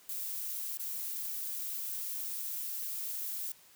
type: noise with dropouts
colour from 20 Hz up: violet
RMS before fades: -38 dBFS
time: 0.09-3.52 s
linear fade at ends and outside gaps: 2 ms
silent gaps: 0.773-0.795 s
effects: white hiss -60 dBFS RMS until 3.75 s + high-pass 60 Hz 12 dB/octave